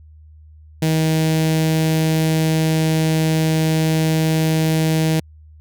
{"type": "tone with notch filter", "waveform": "sawtooth", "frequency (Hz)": 158.8, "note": "D#3", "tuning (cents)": 36, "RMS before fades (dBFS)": -17, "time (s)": [0.82, 5.2], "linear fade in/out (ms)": 5, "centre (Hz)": 1200, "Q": 1.1, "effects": ["added 77 Hz sine -41 dBFS peak until 5.6 s"]}